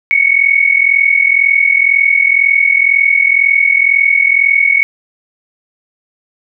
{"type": "tone pair together", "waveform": "sine", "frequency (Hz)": [2198, 2240], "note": ["C#7", "C#7"], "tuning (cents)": [-15, 18], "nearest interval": "unison", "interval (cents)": 33, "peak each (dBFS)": -10, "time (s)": [0.11, 4.83], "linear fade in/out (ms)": 0, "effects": []}